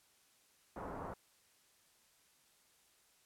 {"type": "low-pass noise", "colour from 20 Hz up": "white", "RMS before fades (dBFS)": -45, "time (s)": [0.76, 1.14], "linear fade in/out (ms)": 5, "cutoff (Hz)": 1100, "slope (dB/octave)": 24, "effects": ["white hiss -70 dBFS RMS until 3.25 s", "low-pass 12000 Hz 12 dB/octave"]}